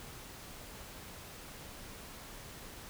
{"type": "silence", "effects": ["pink hiss -49 dBFS RMS until 2.89 s"]}